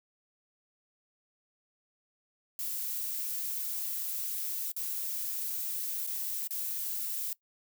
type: noise with dropouts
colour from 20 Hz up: violet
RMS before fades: -35 dBFS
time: 2.59-7.33 s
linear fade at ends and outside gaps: 1 ms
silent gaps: 4.717-4.764 / 6.066-6.073 / 6.473-6.507 s
effects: noise-tail reverb RT60 0.1 s tail -20 dB re dry